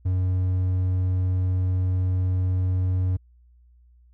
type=tone; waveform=triangle; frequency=92.1 Hz; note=F#2; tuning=7 cents flat; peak=-18 dBFS; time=0.05-3.17 s; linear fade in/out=10 ms; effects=added 60 Hz sine -52 dBFS peak until 4.13 s